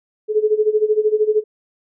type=tone with tremolo; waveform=sine; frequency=427.9 Hz; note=A4; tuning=48 cents flat; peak=-10 dBFS; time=0.28-1.44 s; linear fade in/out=50 ms; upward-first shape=sine; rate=13 Hz; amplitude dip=85%; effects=none